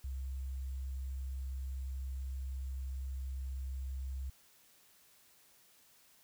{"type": "tone with sample-and-hold", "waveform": "sine", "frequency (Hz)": 66, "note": "C2", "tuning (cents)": 16, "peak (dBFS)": -37, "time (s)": [0.04, 4.3], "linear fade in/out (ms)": 5, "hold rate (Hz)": 7350, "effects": ["white hiss -65 dBFS RMS until 6.23 s"]}